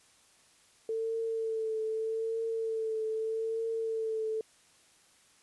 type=tone with vibrato; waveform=sine; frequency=445.8 Hz; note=A4; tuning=23 cents sharp; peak=-30 dBFS; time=0.89-4.41 s; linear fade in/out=2 ms; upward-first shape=triangle; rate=0.81 Hz; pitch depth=31 cents each way; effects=white hiss -63 dBFS RMS until 5.42 s + resampled to 24000 Hz